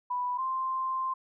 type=tone pair in turn; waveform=sine; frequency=988 / 1046.7 Hz; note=B5 / C6; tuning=0 / 0 cents; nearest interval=minor second; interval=100 cents; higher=second; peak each=-28 dBFS; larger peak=neither; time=0.1-0.38 / 0.38-1.14 s; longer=second; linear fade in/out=10 ms; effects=none